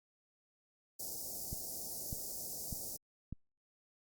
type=band-stop noise; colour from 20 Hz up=white; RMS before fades=-43 dBFS; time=0.99-2.97 s; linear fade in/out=10 ms; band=760 to 4900 Hz; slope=48 dB/octave
type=click train; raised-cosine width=5 ms; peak=-29 dBFS; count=4; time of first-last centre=1.53-3.326 s; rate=1.67 Hz
effects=Opus 48 kbps